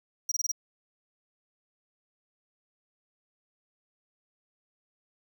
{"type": "tone bursts", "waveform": "square", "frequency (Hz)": 5730, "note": "F8", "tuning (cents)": 44, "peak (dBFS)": -27, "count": 5, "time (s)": [0.29, 0.517], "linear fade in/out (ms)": 5, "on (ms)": 27, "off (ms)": 23, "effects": []}